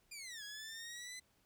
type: linear two-way sweep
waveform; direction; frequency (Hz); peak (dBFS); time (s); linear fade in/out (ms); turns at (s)
15% pulse; down then up; 2442 to 1649 to 2031; -40; 0.11-1.2; 10; 0.43
effects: pink hiss -74 dBFS RMS until 1.45 s